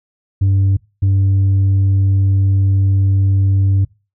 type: tone bursts at uneven times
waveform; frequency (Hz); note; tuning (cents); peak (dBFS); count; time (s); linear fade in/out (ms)
sine; 97.3; G2; -12; -7; 2; 0.41-0.77 / 1.02-3.85; 10
effects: noise-tail reverb RT60 0.3 s tail -24 dB re dry + tanh soft clip ceiling -9 dBFS